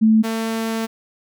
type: tone pair in turn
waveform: sine / sawtooth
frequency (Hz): 219.7 / 224.6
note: A3 / A3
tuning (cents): -2 / +36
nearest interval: unison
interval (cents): 38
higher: second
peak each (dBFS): -10 / -17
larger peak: first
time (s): 0.01-0.23 / 0.23-0.87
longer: second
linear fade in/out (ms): 20
effects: none

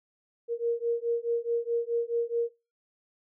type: beating tone pair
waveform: sine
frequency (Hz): 466.2 / 470.9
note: A#4 / A#4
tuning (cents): 0 / +18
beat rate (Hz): 4.7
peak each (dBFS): -29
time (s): 0.48-2.51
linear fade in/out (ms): 50
effects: noise-tail reverb RT60 0.3 s tail -25 dB re dry

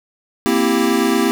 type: chord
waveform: square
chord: C dominant seventh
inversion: third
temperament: equal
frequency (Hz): 233.1 / 261.6 / 329.6 / 392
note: Bb3 / C4 / E4 / G4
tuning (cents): 0 / 0 / 0 / 0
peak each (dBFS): -20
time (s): 0.46-1.31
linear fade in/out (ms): 0
effects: none

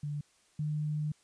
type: tone pair in turn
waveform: sine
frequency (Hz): 146.83 / 151.13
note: D3 / D3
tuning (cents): 0 / +50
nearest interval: unison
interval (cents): 50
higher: second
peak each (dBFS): -33 / -30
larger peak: second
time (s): 0.03-0.21 / 0.59-1.12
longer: second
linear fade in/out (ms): 5
effects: white hiss -67 dBFS RMS until 1.23 s + resampled to 22050 Hz

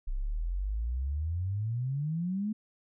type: exponential sweep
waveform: sine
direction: up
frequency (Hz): 30.91 to 219.9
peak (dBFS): -29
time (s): 0.07-2.53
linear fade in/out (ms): 10
effects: none

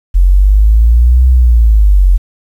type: linear two-way sweep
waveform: sine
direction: up then down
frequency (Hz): 43.34 to 64.1 to 43.34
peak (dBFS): -3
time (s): 0.14-2.18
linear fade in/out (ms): 20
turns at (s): 1.28
effects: 7-bit

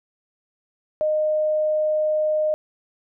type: tone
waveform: sine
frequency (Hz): 615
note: D#5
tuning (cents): -20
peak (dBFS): -18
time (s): 1.01-2.54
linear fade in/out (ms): 0
effects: none

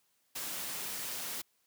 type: noise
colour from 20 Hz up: white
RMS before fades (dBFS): -39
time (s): 0.35-1.42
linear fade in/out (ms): 10
effects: white hiss -74 dBFS RMS until 1.66 s + high-pass 100 Hz 12 dB/octave

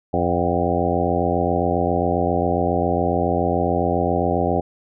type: harmonic tone with a mistuned harmonic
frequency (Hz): 87.31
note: F2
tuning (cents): 0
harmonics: 1 / 2 / 3 / 4 / 5 / 6 / 7 / 8 / 9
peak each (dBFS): -26 / -26 / -26 / -26 / -26 / -26 / -26 / -26 / -26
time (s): 0.13-4.61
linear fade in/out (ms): 10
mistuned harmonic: 8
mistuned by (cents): +48
effects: none

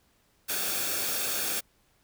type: noise with comb filter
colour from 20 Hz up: white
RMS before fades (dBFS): -30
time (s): 0.48-1.61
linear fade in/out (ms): 20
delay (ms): 1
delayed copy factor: -0.55
effects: pink hiss -67 dBFS RMS until 2.03 s

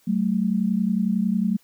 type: tone pair together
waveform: sine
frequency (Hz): 189.52 / 220.5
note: F#3 / A3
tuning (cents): +42 / +4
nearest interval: minor third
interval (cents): 262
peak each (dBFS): -22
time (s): 0.07-1.57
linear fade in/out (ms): 10
effects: white hiss -60 dBFS RMS until 1.63 s

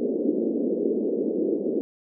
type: band-pass noise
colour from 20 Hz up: white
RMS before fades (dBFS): -25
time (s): 0-1.81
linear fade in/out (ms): 0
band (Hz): 220 to 470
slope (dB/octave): 48
effects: none

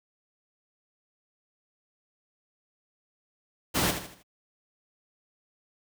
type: noise with echo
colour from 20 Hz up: pink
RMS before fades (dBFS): -25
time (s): 3.74-3.92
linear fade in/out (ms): 20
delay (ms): 78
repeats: 4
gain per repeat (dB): -8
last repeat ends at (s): 4.232
effects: high-pass 80 Hz 12 dB/octave

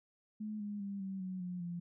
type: tone with pitch steps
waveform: sine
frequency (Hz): 213.4 / 206.1 / 199.11 / 192.33 / 185.78 / 179.45 / 173.33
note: G#3 / G#3 / G3 / G3 / F#3 / F3 / F3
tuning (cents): +47 / -13 / +27 / -33 / +7 / +47 / -13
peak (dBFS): -38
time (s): 0.4-1.8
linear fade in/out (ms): 10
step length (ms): 200
effects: none

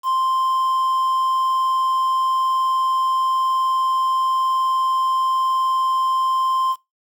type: tone with quantisation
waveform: triangle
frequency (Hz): 1046.5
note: C6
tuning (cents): 0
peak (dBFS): -15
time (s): 0.03-6.76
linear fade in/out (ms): 50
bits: 7
effects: noise-tail reverb RT60 0.2 s tail -21 dB re dry

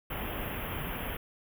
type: band-stop noise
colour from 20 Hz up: pink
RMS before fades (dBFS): -36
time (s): 0.1-1.17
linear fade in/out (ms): 5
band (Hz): 3300 to 11000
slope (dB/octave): 96
effects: none

